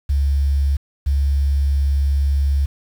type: tone pair in turn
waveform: sine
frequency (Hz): 69.9 / 69.9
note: C#2 / C#2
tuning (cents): +15 / +15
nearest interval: unison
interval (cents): 0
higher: neither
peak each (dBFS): -14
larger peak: neither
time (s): 0.09-0.77 / 1.06-2.66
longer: second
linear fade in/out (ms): 10
effects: 7-bit